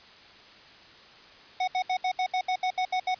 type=tone bursts; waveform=square; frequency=740 Hz; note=F#5; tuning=in tune; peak=-25 dBFS; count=11; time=1.6-3.146 s; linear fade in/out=5 ms; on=76 ms; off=71 ms; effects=white hiss -51 dBFS RMS until 3.19 s + resampled to 11025 Hz